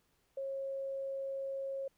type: tone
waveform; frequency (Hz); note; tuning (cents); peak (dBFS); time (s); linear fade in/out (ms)
sine; 543; C#5; -36; -36; 0.37-1.88; 5
effects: pink hiss -75 dBFS RMS until 1.97 s